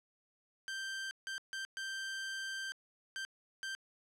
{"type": "tone bursts at uneven times", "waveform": "sawtooth", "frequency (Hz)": 1568, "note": "G6", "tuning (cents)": 0, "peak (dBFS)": -35, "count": 6, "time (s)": [[0.68, 1.11], [1.27, 1.38], [1.53, 1.65], [1.77, 2.72], [3.16, 3.25], [3.63, 3.75]], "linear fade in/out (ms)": 0, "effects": ["low-pass 8000 Hz 12 dB/octave"]}